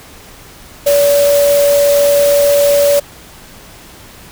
sine tone in noise, 572 Hz, D5, 46 cents flat, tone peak -7 dBFS, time 0.86-3 s, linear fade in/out 10 ms, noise white, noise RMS -20 dBFS, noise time 0.86-3 s, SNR +10 dB, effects pink hiss -37 dBFS RMS until 4.31 s

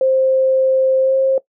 sine tone with pitch glide, 526 to 532.7 Hz, C5 to C5, +9 to +31 cents, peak -11 dBFS, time 0.01-1.38 s, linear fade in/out 2 ms, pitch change +22 cents, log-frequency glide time 1.01-1.15 s, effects noise-tail reverb RT60 0.1 s tail -19 dB re dry

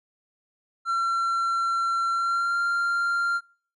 triangle tone with pitch glide, 1360 to 1388.6 Hz, F6 to F6, -46 to -10 cents, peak -20 dBFS, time 0.85-3.41 s, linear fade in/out 50 ms, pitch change +36 cents, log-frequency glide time 2.12-2.59 s, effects noise-tail reverb RT60 0.5 s tail -24 dB re dry + resampled to 24000 Hz

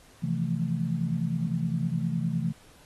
sine chord, F major seventh, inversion second, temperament equal, 130.81 / 164.81 / 174.61 / 220 Hz, C3 / E3 / F3 / A3, 0 / 0 / 0 / 0 cents, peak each -32 / -28 / -33 / -33 dBFS, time 0.22-2.53 s, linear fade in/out 20 ms, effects pink hiss -56 dBFS RMS until 2.85 s + AAC 32 kbps

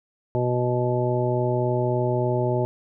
harmonic tone, 123.47 Hz, B2, in tune, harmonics 1 / 2 / 3 / 4 / 5 / 7, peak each -24 / -32 / -25 / -32 / -27 / -31 dBFS, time 0.35-2.65 s, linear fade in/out 0 ms, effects none

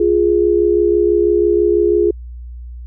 sine tone pair together, 349.2 / 415.3 Hz, F4 / G#4, 0 / 0 cents, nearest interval minor third, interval 300 cents, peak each -13 dBFS, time 0-2.11 s, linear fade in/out 5 ms, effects added 60 Hz sine -28 dBFS peak until 2.86 s

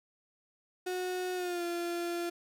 35% pulse tone with pitch glide, 365.3 to 344.8 Hz, F#4 to F4, -22 to -22 cents, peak -31 dBFS, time 0.86-2.3 s, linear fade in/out 10 ms, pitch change -100 cents, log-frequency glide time 1.35-1.64 s, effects none

